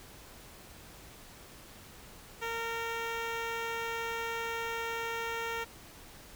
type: tone with notch filter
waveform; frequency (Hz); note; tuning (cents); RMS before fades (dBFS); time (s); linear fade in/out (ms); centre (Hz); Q
10% pulse; 459.8; A#4; -24; -36; 2.41-5.65; 20; 9500; 0.6
effects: pink hiss -52 dBFS RMS until 6.35 s